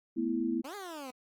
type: chord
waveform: sine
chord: A suspended second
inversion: none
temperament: equal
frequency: 220 / 246.9 / 329.6 Hz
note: A3 / B3 / E4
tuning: 0 / 0 / 0 cents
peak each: -36 / -32 / -32 dBFS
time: 0.16-0.62 s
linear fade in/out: 20 ms
type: exponential two-way sweep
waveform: 15% pulse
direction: up then down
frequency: 246.8 to 422.1 to 246.8 Hz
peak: -34 dBFS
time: 0.64-1.11 s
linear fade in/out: 10 ms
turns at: 0.75 s
effects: Opus 48 kbps